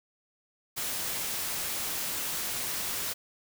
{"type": "noise", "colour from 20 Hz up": "white", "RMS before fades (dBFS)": -33, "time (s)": [0.76, 3.14], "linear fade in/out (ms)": 20, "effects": []}